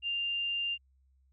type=tone; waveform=sine; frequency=2794 Hz; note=F7; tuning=in tune; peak=-30 dBFS; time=0.02-0.78 s; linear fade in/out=50 ms; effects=added 66 Hz sine -64 dBFS peak until 1.32 s